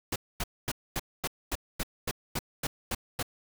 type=noise bursts; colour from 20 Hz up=pink; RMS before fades=-31 dBFS; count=12; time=0.12-3.228 s; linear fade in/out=5 ms; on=39 ms; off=240 ms; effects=none